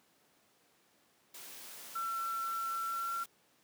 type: noise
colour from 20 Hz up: white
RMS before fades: -49 dBFS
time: 1.34-3.26 s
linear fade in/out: 5 ms
type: tone with pitch glide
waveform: sine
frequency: 1348 to 1363.7 Hz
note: E6 to F6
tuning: +38 to -42 cents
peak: -34 dBFS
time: 1.95-3.24 s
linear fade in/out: 10 ms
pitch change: +20 cents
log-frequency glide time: 2.82-3.13 s
effects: pink hiss -69 dBFS RMS until 3.63 s + high-pass 200 Hz 12 dB/octave